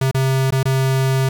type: tone with dropouts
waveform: square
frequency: 132.9 Hz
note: C3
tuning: 27 cents sharp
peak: -15 dBFS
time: 0.01-1.29 s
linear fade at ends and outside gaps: 5 ms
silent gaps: 0.113-0.145 / 0.507-0.522 / 0.631-0.654 s
effects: 8-bit